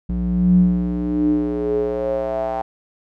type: tone with band-pass filter sweep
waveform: square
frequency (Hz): 59.9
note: A#1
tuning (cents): +48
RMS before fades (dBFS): -19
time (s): 0.09-2.62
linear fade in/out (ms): 5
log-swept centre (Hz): 130 to 770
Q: 7.6
effects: none